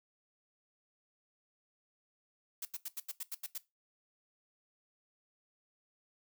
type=noise bursts; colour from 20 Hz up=blue; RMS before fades=-40 dBFS; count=9; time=2.62-3.58 s; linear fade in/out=5 ms; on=32 ms; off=84 ms; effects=noise-tail reverb RT60 0.2 s tail -17 dB re dry